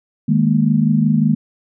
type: chord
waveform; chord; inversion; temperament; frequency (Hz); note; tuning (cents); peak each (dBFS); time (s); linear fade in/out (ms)
sine; D# suspended fourth; none; equal; 155.56 / 207.7 / 233.1; D#3 / G#3 / A#3; 0 / 0 / 0; -16; 0.28-1.35; 10
effects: none